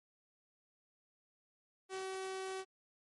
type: tone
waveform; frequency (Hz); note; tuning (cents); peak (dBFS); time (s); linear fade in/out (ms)
sawtooth; 380; F#4; +46; -36; 1.89-2.65; 50
effects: MP3 48 kbps